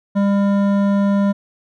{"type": "tone with hard clipping", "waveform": "sine", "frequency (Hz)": 200, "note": "G3", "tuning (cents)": 35, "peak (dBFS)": -15, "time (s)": [0.15, 1.33], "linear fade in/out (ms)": 20, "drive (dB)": 12, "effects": []}